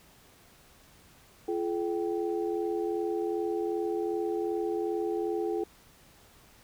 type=tone cluster; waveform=sine; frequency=343.4 / 426 / 778 Hz; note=F4 / G#4 / G5; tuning=-29 / +44 / -13 cents; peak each=-31 / -31 / -39 dBFS; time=1.48-5.64 s; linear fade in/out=5 ms; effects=pink hiss -58 dBFS RMS until 6.63 s